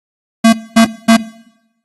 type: tone bursts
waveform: square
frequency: 226.6 Hz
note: A#3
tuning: 49 cents flat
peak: -4 dBFS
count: 3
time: 0.44-1.17 s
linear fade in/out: 10 ms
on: 90 ms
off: 230 ms
effects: noise-tail reverb RT60 0.9 s tail -20 dB re dry + AAC 32 kbps